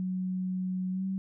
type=tone with pitch glide; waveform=sine; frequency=185 to 191.08 Hz; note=F#3 to G3; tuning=0 to -44 cents; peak=-29 dBFS; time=0-1.18 s; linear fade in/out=0 ms; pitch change=+56 cents; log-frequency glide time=0.91-1.05 s; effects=none